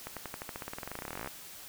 accelerating click train, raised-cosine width 0.5 ms, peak -23 dBFS, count 29, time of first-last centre 0.07-1.274 s, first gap 97 ms, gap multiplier 0.93, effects white hiss -48 dBFS RMS until 1.68 s

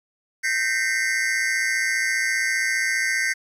square tone cluster, 1557 / 1838 / 2009 / 2124 Hz, G6 / A#6 / B6 / C7, -12 / -25 / +29 / +25 cents, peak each -27 dBFS, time 0.43-3.34 s, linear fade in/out 20 ms, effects low-pass 10000 Hz 12 dB/octave + 9-bit

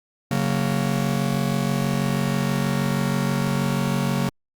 45% pulse chord, F# major, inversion second, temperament just, 138.75 / 185 / 231.2 Hz, C#3 / F#3 / A#3, +2 / 0 / -14 cents, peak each -24 / -25 / -26 dBFS, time 0.31-4.29 s, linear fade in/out 2 ms, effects Opus 48 kbps

